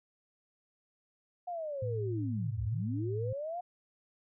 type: linear two-way sweep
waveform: sine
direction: down then up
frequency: 726 to 59.7 to 726 Hz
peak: -35 dBFS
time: 1.47-3.61 s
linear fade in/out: 10 ms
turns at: 2.63 s
type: tone with vibrato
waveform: sine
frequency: 110 Hz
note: A2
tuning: in tune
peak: -33 dBFS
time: 1.82-3.33 s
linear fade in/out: 5 ms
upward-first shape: sine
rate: 3.6 Hz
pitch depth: 12 cents each way
effects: none